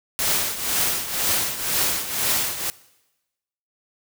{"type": "noise with tremolo", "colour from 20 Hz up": "white", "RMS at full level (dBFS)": -20, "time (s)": [0.19, 2.7], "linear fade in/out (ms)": 0, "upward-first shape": "triangle", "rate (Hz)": 2, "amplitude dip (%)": 75, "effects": ["noise-tail reverb RT60 1.0 s tail -20 dB re dry"]}